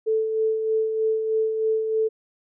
sine tone with tremolo, 440 Hz, A4, in tune, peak -18 dBFS, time 0.06-2.09 s, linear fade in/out 20 ms, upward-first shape sine, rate 3.2 Hz, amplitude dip 45%, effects none

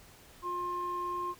sine tone pair together, 354.4 / 1062 Hz, F4 / C6, +25 / +25 cents, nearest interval octave + perfect fifth, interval 1900 cents, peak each -39 / -32 dBFS, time 0.42-1.35 s, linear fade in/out 50 ms, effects tanh soft clip ceiling -27 dBFS + pink hiss -56 dBFS RMS until 1.39 s

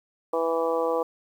harmonic tone, 164.81 Hz, E3, in tune, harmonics 2 / 3 / 4 / 5 / 6 / 7, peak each -33 / -24 / -32 / -33 / -33 / -33 dBFS, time 0.33-1.03 s, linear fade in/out 5 ms, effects 9-bit

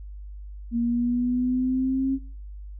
sine exponential sweep, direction up, 233.1 to 270.1 Hz, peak -21 dBFS, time 0.71-2.19 s, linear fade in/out 50 ms, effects noise-tail reverb RT60 0.5 s tail -22 dB re dry + added 50 Hz sine -36 dBFS peak until 2.79 s

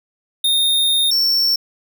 square tone pair in turn, 3677 / 5437 Hz, A#7 / F8, -24 / -47 cents, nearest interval perfect fifth, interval 677 cents, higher second, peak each -14 dBFS, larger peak neither, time 0.44-1.11 / 1.11-1.56 s, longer first, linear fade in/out 5 ms, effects none

